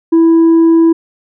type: tone with tanh clipping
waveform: triangle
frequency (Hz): 329.6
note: E4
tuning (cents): 0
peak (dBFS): -5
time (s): 0.12-0.93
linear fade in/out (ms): 10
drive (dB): 7
effects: none